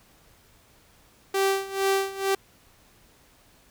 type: tone with tremolo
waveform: sawtooth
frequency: 389.4 Hz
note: G4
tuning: 12 cents flat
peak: -16 dBFS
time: 1.34-2.35 s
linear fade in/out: 5 ms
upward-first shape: sine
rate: 2.2 Hz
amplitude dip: 85%
effects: pink hiss -58 dBFS RMS until 3.7 s